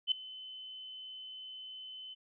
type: tone with ADSR envelope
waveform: sine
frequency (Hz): 3041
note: F#7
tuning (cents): +47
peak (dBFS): -24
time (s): 0.07-2.15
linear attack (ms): 47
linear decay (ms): 3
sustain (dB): -20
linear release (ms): 23
effects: none